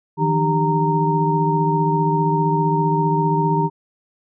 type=tone cluster; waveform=sine; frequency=157.6 / 172.8 / 301.9 / 393.7 / 926 Hz; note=D#3 / F3 / D4 / G4 / A#5; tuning=+23 / -18 / +48 / +8 / -12 cents; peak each=-19 / -28 / -26 / -23 / -19 dBFS; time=0.17-3.7 s; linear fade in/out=50 ms; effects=none

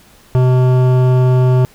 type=tone with hard clipping; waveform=sine; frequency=127.2 Hz; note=C3; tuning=48 cents flat; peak=-10 dBFS; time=0.35-1.65 s; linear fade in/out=0 ms; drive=14 dB; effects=pink hiss -46 dBFS RMS until 1.74 s

